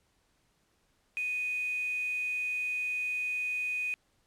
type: tone with quantisation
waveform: sine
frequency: 2489 Hz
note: D#7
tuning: in tune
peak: -30 dBFS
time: 1.17-3.94 s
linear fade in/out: 0 ms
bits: 8
effects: pink hiss -72 dBFS RMS until 4.26 s + low-pass 11000 Hz 12 dB/octave